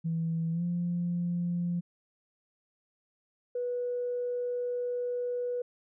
sine tone with pitch glide, 164.3 to 174.07 Hz, E3 to F3, -5 to -5 cents, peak -27 dBFS, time 0.04-1.81 s, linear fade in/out 20 ms, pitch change +100 cents, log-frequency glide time 0.52-0.63 s
sine tone, 489.7 Hz, B4, 15 cents flat, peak -29 dBFS, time 3.55-5.62 s, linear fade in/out 5 ms
effects tanh soft clip ceiling -23 dBFS

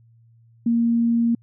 sine tone, 233.1 Hz, A#3, in tune, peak -16 dBFS, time 0.66-1.35 s, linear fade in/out 5 ms, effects added 115 Hz sine -51 dBFS peak until 1.42 s

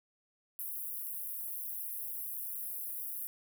pink high-pass noise, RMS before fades -40 dBFS, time 0.59-3.27 s, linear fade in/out 0 ms, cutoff 11000 Hz, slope 48 dB/octave, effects none

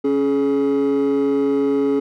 triangle tone pair together, 277.2 / 422.8 Hz, C#4 / G#4, 0 / +31 cents, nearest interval perfect fifth, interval 731 cents, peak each -15 dBFS, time 0.04-2 s, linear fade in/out 10 ms, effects tanh soft clip ceiling -10 dBFS

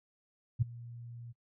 sine tone with ADSR envelope, 118.5 Hz, A#2, 29 cents sharp, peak -22 dBFS, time 0.59-1.33 s, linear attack 28 ms, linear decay 13 ms, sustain -22 dB, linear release 23 ms, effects noise-tail reverb RT60 0.1 s tail -23 dB re dry

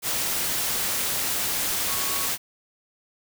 sine tone in noise, 1108.7 Hz, C#6, in tune, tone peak -36 dBFS, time 1.86-2.3 s, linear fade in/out 50 ms, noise white, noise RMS -26 dBFS, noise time 0.02-2.38 s, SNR -13 dB, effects none

